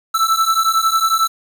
square beating tone pair, 1318.5 / 1329.5 Hz, E6 / E6, 0 / +14 cents, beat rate 11 Hz, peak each -17 dBFS, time 0.14-1.28 s, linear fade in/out 10 ms, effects 7-bit

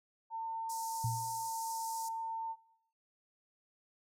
sine tone, 902 Hz, A5, 43 cents sharp, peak -36 dBFS, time 0.3-2.56 s, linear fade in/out 50 ms
white high-pass noise, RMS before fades -42 dBFS, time 0.69-2.09 s, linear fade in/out 10 ms, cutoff 5000 Hz, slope 48 dB/octave
sine tone with exponential decay, 116.54 Hz, A#2, in tune, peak -30 dBFS, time 1.04-1.5 s, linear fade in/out 5 ms, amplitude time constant 98 ms
effects noise-tail reverb RT60 0.7 s tail -18 dB re dry + low-pass 11000 Hz 12 dB/octave

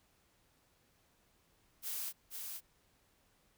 blue noise with echo, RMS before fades -40 dBFS, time 1.82-2.13 s, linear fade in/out 50 ms, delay 480 ms, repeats 1, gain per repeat -4 dB, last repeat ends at 2.61 s, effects pink hiss -72 dBFS RMS until 3.57 s

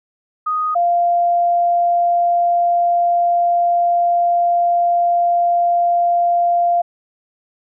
sine tone pair in turn, 1244.5 / 695 Hz, D#6 / F5, 0 / -9 cents, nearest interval minor seventh, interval 1009 cents, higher first, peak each -16 / -12 dBFS, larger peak second, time 0.46-0.75 / 0.75-6.82 s, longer second, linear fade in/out 10 ms, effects none

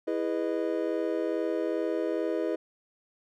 triangle chord, E major seventh, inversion none, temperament just, 329.6 / 412 / 494.4 / 618.1 Hz, E4 / G#4 / B4 / D#5, 0 / -14 / +2 / -12 cents, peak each -29 / -31 / -31 / -32 dBFS, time 0.07-2.56 s, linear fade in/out 10 ms, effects none

